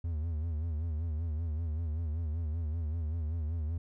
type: tone with vibrato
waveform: triangle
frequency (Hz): 80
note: D#2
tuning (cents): +49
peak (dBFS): -29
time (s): 0.04-3.78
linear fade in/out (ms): 5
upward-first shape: sine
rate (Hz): 5.2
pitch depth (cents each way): 110
effects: none